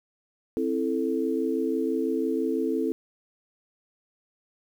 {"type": "chord", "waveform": "sine", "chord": "A minor", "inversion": "first", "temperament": "just", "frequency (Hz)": [264, 330, 440], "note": ["C4", "E4", "A4"], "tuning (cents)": [16, 2, 0], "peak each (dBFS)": -28, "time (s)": [0.57, 2.92], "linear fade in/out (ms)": 0, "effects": ["9-bit"]}